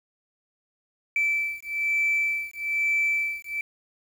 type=beating tone pair; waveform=sine; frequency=2323 / 2324.1 Hz; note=D7 / D7; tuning=-20 / -19 cents; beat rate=1.1 Hz; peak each=-25 dBFS; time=1.16-3.61 s; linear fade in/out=2 ms; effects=tanh soft clip ceiling -17 dBFS + 8-bit